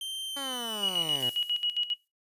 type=tone with pitch glide; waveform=45% pulse; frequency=3136 to 2960 Hz; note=G7 to F#7; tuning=0 to 0 cents; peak=-34 dBFS; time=0.01-1.21 s; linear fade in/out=2 ms; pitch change=-100 cents; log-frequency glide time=0.26-0.77 s
type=linear sweep; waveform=10% pulse; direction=down; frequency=283.7 to 116.2 Hz; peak=-28 dBFS; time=0.36-1.3 s; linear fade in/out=10 ms
type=tone with tremolo; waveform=sine; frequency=2909 Hz; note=F#7; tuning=30 cents flat; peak=-26 dBFS; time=0.82-1.94 s; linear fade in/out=10 ms; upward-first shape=square; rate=7.4 Hz; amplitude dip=80%
type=noise with exponential decay; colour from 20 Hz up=violet; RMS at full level=-38 dBFS; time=1.2-2.08 s; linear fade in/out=5 ms; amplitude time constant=190 ms
effects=noise-tail reverb RT60 0.2 s tail -18 dB re dry + resampled to 32000 Hz